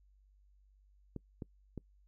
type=clicks; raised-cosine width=3 ms; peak=-28 dBFS; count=3; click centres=1.163 / 1.422 / 1.777 s; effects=noise-tail reverb RT60 0.1 s tail -25 dB re dry + added 49 Hz sine -63 dBFS peak until 2.07 s